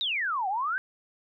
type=exponential two-way sweep; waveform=sine; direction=down then up; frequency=3898 to 733 to 1610 Hz; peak=-26 dBFS; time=0.01-0.78 s; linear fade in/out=0 ms; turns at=0.48 s; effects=none